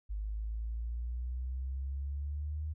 sine exponential sweep, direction up, 50.9 to 77.78 Hz, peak -34 dBFS, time 0.09-2.74 s, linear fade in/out 20 ms, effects none

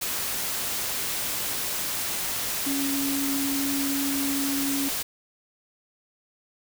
sine tone in noise, 277.2 Hz, C#4, in tune, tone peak -26 dBFS, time 2.66-4.89 s, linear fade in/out 10 ms, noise white, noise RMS -29 dBFS, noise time 0.01-5.03 s, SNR 0 dB, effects none

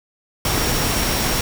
sine tone in noise, 5580 Hz, F8, 2 cents flat, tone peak -29 dBFS, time 0.45-1.41 s, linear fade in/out 2 ms, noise pink, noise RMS -20 dBFS, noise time 0.45-1.41 s, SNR -12 dB, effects none

